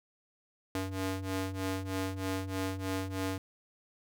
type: ring-modulated tone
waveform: sawtooth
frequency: 190 Hz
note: F#3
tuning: 46 cents sharp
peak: -26 dBFS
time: 0.75-3.38 s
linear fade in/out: 2 ms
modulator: 96.6 Hz
effects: none